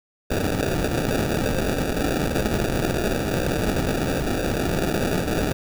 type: noise with sample-and-hold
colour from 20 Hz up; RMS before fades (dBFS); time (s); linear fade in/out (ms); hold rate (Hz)
white; -23; 0.3-5.53; 10; 1050
effects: none